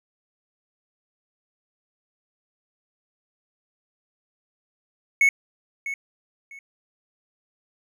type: tone with echo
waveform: triangle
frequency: 2205 Hz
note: C#7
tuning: 10 cents flat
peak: -12 dBFS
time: 5.21-5.29 s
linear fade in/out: 2 ms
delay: 650 ms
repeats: 2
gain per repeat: -13 dB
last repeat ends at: 6.59 s
effects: none